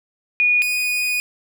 sine / 40% pulse tone pair in turn, 2454 / 2474 Hz, D#7 / D#7, -25 / -10 cents, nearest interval unison, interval 15 cents, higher second, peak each -13 / -18 dBFS, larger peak first, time 0.4-0.62 / 0.62-1.2 s, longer second, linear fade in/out 0 ms, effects none

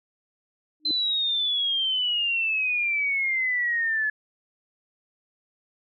sine tone with exponential growth, 304.9 Hz, D#4, 35 cents flat, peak -27 dBFS, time 0.8-0.91 s, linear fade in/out 1 ms, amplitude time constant 22 ms
sine exponential sweep, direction down, 4088 to 1709 Hz, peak -22 dBFS, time 0.85-4.1 s, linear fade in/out 5 ms
effects none

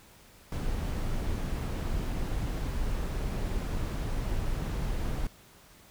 brown noise, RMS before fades -31 dBFS, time 0.52-5.27 s, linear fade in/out 2 ms, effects pink hiss -56 dBFS RMS until 5.9 s

